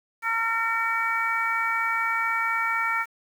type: harmonic tone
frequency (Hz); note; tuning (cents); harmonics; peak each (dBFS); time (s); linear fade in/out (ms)
455.8; A#4; -39; 2 / 3 / 4 / 5; -31 / -26 / -29 / -28; 0.22-3.06; 50
effects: 8-bit